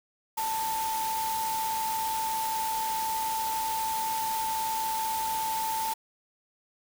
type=tone in noise; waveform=sine; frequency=888 Hz; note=A5; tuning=16 cents sharp; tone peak=-28 dBFS; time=0.37-5.94 s; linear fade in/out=10 ms; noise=white; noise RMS=-36 dBFS; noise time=0.37-5.94 s; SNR=+5 dB; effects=none